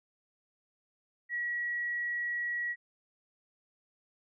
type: tone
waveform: sine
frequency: 1920 Hz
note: B6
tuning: 49 cents flat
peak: -31 dBFS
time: 1.29-2.76 s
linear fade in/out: 50 ms
effects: none